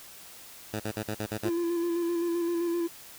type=tone bursts; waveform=10% pulse; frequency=107.1 Hz; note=A2; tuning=46 cents flat; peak=-22 dBFS; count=7; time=0.73-1.496 s; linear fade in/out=10 ms; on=70 ms; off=46 ms
type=tone with vibrato; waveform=triangle; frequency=341.7 Hz; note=F4; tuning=38 cents flat; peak=-24 dBFS; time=1.44-2.88 s; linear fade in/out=20 ms; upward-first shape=square; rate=7.7 Hz; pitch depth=23 cents each way
effects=white hiss -48 dBFS RMS until 3.18 s